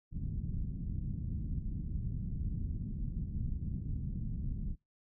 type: low-pass noise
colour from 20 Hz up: pink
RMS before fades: -37 dBFS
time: 0.11-4.76 s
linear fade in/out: 50 ms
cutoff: 200 Hz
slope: 24 dB/octave
effects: noise-tail reverb RT60 0.2 s tail -22 dB re dry